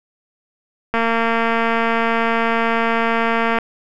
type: click train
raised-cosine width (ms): 0.5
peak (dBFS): -4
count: 607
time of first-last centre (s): 0.94-3.586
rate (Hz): 229
effects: none